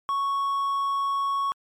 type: tone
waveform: triangle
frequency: 1108.7 Hz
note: C#6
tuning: in tune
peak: -21 dBFS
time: 0.09-1.52 s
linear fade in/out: 0 ms
effects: MP3 96 kbps